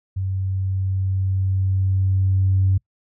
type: tone with level ramp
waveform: sine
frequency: 95.2 Hz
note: F#2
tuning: 50 cents sharp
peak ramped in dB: -21 to -13 dBFS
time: 0.16-2.78 s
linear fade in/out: 10 ms
effects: noise-tail reverb RT60 0.1 s tail -25 dB re dry + tanh soft clip ceiling -9 dBFS